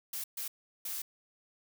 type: noise bursts at uneven times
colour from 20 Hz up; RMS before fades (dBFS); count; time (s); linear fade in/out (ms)
blue; -38; 3; 0.13-0.24 / 0.37-0.48 / 0.85-1.02; 5
effects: none